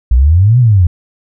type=exponential two-way sweep; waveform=sine; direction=up then down; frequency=56.1 to 128.6 to 83.2 Hz; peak=-4 dBFS; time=0.11-0.87 s; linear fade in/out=5 ms; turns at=0.59 s; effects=none